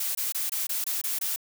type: noise bursts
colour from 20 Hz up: blue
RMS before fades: -29 dBFS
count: 8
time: 0-1.361 s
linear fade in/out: 5 ms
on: 150 ms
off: 23 ms
effects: none